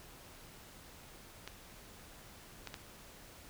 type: clicks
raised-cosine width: 0.2 ms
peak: -25 dBFS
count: 3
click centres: 1.476 / 2.673 / 2.742 s
effects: pink hiss -55 dBFS RMS until 3.49 s